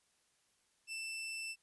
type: tone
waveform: sawtooth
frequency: 2662 Hz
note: E7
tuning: 16 cents sharp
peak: -37 dBFS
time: 0.87-1.56 s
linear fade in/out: 50 ms
effects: white hiss -75 dBFS RMS until 1.62 s + resampled to 24000 Hz